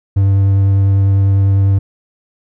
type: tone with vibrato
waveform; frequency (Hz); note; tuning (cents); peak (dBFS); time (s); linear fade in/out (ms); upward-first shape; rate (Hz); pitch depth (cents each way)
triangle; 98; G2; 0; -6; 0.16-1.79; 10; triangle; 10; 12
effects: none